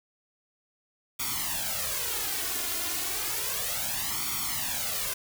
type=noise with flanger; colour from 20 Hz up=white; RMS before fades=-31 dBFS; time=1.19-5.14 s; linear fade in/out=10 ms; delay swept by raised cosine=0.88 to 2.88 ms; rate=0.32 Hz; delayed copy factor=+0.85; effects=none